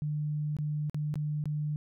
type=tone with dropouts; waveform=sine; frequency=150 Hz; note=D3; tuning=37 cents sharp; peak=-29 dBFS; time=0.02-1.76 s; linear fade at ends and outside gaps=0 ms; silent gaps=0.567-0.587 / 0.897-0.945 / 1.141-1.156 / 1.44-1.456 s; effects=none